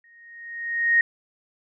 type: tone with exponential growth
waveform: sine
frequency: 1864.7 Hz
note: A#6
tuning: in tune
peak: -13 dBFS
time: 0.04-1.01 s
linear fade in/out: 2 ms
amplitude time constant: 210 ms
effects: none